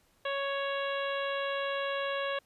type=harmonic tone; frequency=555 Hz; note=C#5; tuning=2 cents sharp; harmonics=1 / 2 / 3 / 4 / 5 / 6 / 7; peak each=-33 / -37 / -38 / -45 / -41 / -43 / -48 dBFS; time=0.25-2.39 s; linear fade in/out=5 ms; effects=pink hiss -68 dBFS RMS until 2.45 s + resampled to 32000 Hz